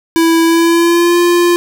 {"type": "tone with pitch glide", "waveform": "square", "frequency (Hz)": [329.9, 348.1], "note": ["E4", "F4"], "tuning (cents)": [1, -6], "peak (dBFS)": -8, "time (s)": [0.16, 1.56], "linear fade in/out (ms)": 0, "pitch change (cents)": 93, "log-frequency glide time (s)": [0.44, 1.19], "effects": []}